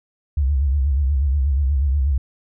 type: tone with vibrato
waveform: sine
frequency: 69.3 Hz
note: C#2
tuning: in tune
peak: -15 dBFS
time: 0.37-2.18 s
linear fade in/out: 5 ms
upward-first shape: sine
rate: 8.3 Hz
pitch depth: 130 cents each way
effects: none